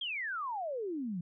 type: exponential sweep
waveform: sine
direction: down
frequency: 3319 to 164.81 Hz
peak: -34 dBFS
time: 0.01-1.21 s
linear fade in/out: 5 ms
effects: none

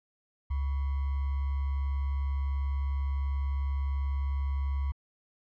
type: tone with sample-and-hold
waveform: sine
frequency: 69.3 Hz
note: C#2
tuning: in tune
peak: -27 dBFS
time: 0.5-4.92 s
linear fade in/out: 10 ms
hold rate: 1050 Hz
effects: low-pass 2000 Hz 12 dB/octave

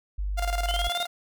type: tone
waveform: sine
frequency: 49.37 Hz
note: G1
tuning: 13 cents sharp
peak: -26 dBFS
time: 0.18-0.89 s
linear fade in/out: 10 ms
type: tone with tremolo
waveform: sawtooth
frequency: 699 Hz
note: F5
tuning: 1 cent sharp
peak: -22 dBFS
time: 0.37-1.07 s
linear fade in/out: 20 ms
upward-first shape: square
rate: 19 Hz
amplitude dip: 70%
type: linear sweep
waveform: triangle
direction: up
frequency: 2960 to 3729 Hz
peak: -29 dBFS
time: 0.68-1.05 s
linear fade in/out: 2 ms
effects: none

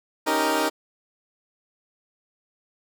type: chord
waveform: 15% pulse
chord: Eb dominant seventh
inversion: third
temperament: equal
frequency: 277.2 / 311.1 / 392 / 466.2 Hz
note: Db4 / Eb4 / G4 / Bb4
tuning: 0 / 0 / 0 / 0 cents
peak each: -23 / -18 / -23 / -20 dBFS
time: 0.26-0.7 s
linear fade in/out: 20 ms
effects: none

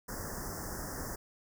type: band-stop noise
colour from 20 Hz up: pink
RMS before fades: -40 dBFS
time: 0.08-1.16 s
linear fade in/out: 10 ms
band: 1900 to 5000 Hz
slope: 96 dB/octave
effects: none

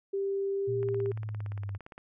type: tone with pitch glide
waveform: sine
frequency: 393.7 to 397.4 Hz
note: G4 to G4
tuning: +8 to +24 cents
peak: -28 dBFS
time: 0.13-1.12 s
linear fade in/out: 10 ms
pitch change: +16 cents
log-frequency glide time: 0.52-0.77 s
type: exponential sweep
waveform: sine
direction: down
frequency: 118.7 to 98 Hz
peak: -33 dBFS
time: 0.67-1.78 s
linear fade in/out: 20 ms
type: click train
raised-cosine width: 0.5 ms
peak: -31 dBFS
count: 21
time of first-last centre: 0.83-1.979 s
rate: 17.4 Hz
effects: none

